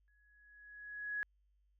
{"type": "tone with exponential growth", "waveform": "sine", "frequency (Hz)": 1677, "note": "G#6", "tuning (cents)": 16, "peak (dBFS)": -34, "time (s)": [0.08, 1.23], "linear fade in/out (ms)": 0, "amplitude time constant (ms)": 250, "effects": ["added 50 Hz sine -70 dBFS peak until 1.79 s"]}